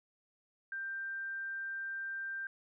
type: tone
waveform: sine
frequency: 1575 Hz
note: G6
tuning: 8 cents sharp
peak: -37 dBFS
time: 0.72-2.47 s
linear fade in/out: 2 ms
effects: none